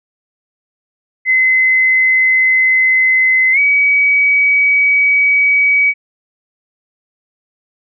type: tone with pitch glide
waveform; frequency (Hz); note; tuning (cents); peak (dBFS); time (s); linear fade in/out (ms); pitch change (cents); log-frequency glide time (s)
sine; 2046 to 2270; C7 to C#7; -39 to +41; -8; 1.25-5.94; 50; +180; 3.52-3.59
effects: none